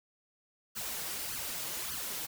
white noise with flanger, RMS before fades -38 dBFS, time 0.75-2.27 s, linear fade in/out 20 ms, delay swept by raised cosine 0.65 to 6.45 ms, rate 1.7 Hz, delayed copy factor +0.8, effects none

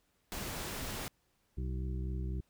pink noise, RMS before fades -40 dBFS, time 0.32-1.08 s, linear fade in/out 0 ms
harmonic tone, 63.9 Hz, C2, 40 cents flat, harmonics 1 / 2 / 3 / 5 / 6, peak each -35 / -41 / -45 / -49 / -51 dBFS, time 1.57-2.41 s, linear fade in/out 10 ms
effects pink hiss -75 dBFS RMS until 2.49 s

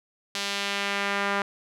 sawtooth tone with band-pass filter sweep, 200 Hz, G3, 35 cents sharp, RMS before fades -28 dBFS, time 0.35-1.42 s, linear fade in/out 2 ms, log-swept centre 4200 to 1400 Hz, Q 1.1, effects none

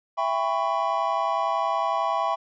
triangle chord, C# half-diminished seventh, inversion first, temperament just, 665.2 / 798.3 / 997.9 / 1108.7 Hz, E5 / G5 / B5 / C#6, +16 / +31 / +18 / 0 cents, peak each -26 dBFS, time 0.17-2.36 s, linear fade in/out 20 ms, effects resampled to 16000 Hz

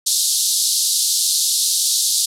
pink band-pass noise, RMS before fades -18 dBFS, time 0.06-2.26 s, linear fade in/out 10 ms, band 3800 to 12000 Hz, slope 48 dB/octave, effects none

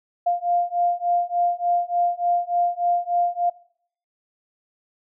sine beating tone pair, 698.5 / 701.9 Hz, F5 / F5, 0 / +9 cents, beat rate 3.4 Hz, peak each -22 dBFS, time 0.26-3.5 s, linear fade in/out 10 ms, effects noise-tail reverb RT60 0.6 s tail -21 dB re dry

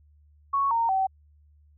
sine tone with pitch steps, 1108.7 / 921.6 / 766.1 Hz, C#6 / A#5 / G5, 0 / -20 / -40 cents, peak -21 dBFS, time 0.53-1.07 s, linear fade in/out 10 ms, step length 180 ms, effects added 74 Hz sine -55 dBFS peak until 1.77 s

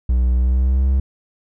triangle tone with pitch glide, 61.74 to 66.55 Hz, B1 to C2, 0 to +30 cents, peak -11 dBFS, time 0.09-1 s, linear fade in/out 5 ms, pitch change +130 cents, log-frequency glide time 0.34-0.88 s, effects none

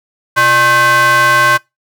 square ring-modulated tone, 236.6 Hz, A#3, 26 cents sharp, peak -5 dBFS, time 0.36-1.58 s, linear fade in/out 20 ms, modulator 1310 Hz, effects noise-tail reverb RT60 0.2 s tail -23 dB re dry

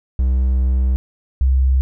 triangle / sine tone pair in turn, 64.1 / 65.56 Hz, C2 / C2, -35 / +4 cents, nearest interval unison, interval 39 cents, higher second, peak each -11 dBFS, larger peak neither, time 0.19-0.96 / 1.41-1.81 s, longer first, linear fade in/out 0 ms, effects none

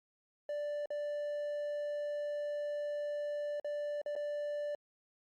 triangle tone with dropouts, 587.3 Hz, D5, in tune, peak -33 dBFS, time 0.49-4.75 s, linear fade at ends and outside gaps 2 ms, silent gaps 0.858-0.904 / 3.599-3.645 / 4.016-4.06 / 4.154-4.162 s, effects Opus 48 kbps

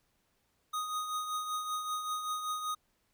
square tone with tremolo, 1244.5 Hz, D#6, in tune, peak -32 dBFS, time 0.73-2.75 s, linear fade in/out 10 ms, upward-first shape triangle, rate 5.2 Hz, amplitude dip 55%, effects pink hiss -75 dBFS RMS until 3.13 s

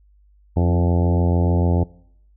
harmonic tone with a mistuned harmonic, 86.8 Hz, F2, 10 cents flat, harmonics 1 / 2 / 3 / 4 / 5 / 6 / 7 / 8 / 9 / 10, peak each -16 / -22 / -26 / -28 / -30 / -32 / -33 / -34 / -35 / -36 dBFS, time 0.56-1.84 s, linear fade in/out 10 ms, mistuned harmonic 3, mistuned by +17 cents, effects noise-tail reverb RT60 0.7 s tail -22 dB re dry + added 50 Hz sine -51 dBFS peak until 2.36 s

